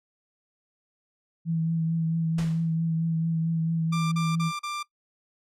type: tone with vibrato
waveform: sine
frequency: 163.6 Hz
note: E3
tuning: 13 cents flat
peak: -23 dBFS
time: 1.45-4.52 s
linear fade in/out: 50 ms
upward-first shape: triangle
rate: 4.5 Hz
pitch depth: 25 cents each way
type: noise with exponential decay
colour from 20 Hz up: pink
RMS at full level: -35 dBFS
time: 2.38-2.76 s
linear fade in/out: 5 ms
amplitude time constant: 82 ms
type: tone bursts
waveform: sawtooth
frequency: 1185 Hz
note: D6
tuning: 15 cents sharp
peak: -26 dBFS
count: 4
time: 3.92-4.831 s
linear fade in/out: 10 ms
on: 200 ms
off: 37 ms
effects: noise-tail reverb RT60 0.1 s tail -21 dB re dry + low-pass 8000 Hz 12 dB/octave